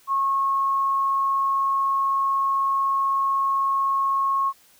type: tone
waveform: sine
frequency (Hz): 1091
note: C#6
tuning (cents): -28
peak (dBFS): -19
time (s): 0.07-4.53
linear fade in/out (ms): 50
effects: white hiss -56 dBFS RMS until 4.79 s